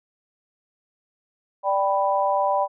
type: chord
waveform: sine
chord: G major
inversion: second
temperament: equal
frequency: 587.3 / 784 / 987.8 Hz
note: D5 / G5 / B5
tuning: 0 / 0 / 0 cents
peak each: -23 dBFS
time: 1.63-2.68 s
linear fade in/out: 50 ms
effects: none